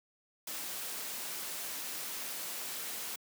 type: noise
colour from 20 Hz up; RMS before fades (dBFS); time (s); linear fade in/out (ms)
white; -40; 0.47-3.16; 5
effects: high-pass 200 Hz 12 dB/octave